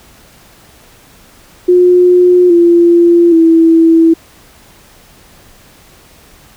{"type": "tone with pitch steps", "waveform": "sine", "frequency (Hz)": [358.7, 343.1, 328.2], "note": ["F4", "F4", "E4"], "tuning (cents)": [46, -31, -8], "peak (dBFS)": -3, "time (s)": [1.68, 4.14], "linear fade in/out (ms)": 10, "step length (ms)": 820, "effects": ["pink hiss -42 dBFS RMS until 6.56 s"]}